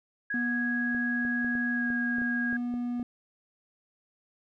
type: tone with pitch glide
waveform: sine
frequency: 1659 to 1639.9 Hz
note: G#6 to G#6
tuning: -2 to -22 cents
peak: -29 dBFS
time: 0.3-2.57 s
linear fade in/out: 5 ms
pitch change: -20 cents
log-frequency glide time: 1.73-1.9 s
type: tone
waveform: triangle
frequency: 242.6 Hz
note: B3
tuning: 31 cents flat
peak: -27 dBFS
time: 0.34-3.03 s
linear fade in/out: 2 ms
type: clicks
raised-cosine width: 2 ms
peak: -31 dBFS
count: 10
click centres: 0.948 / 1.251 / 1.446 / 1.553 / 1.903 / 2.184 / 2.218 / 2.528 / 2.74 / 2.997 s
effects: none